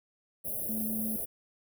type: band-stop noise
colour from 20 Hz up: white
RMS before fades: -35 dBFS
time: 0.44-1.26 s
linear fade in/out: 20 ms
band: 700 to 10000 Hz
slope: 96 dB/octave
type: tone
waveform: sine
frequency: 218.4 Hz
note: A3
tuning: 13 cents flat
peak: -33 dBFS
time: 0.69-1.16 s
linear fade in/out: 2 ms
effects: none